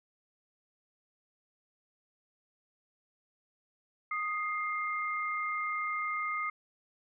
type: tone pair together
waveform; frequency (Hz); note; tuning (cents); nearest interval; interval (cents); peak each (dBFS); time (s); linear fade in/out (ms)
sine; 1243 / 2109; D#6 / C7; -2 / +13; major sixth; 915; -33 / -35; 4.11-6.5; 5
effects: none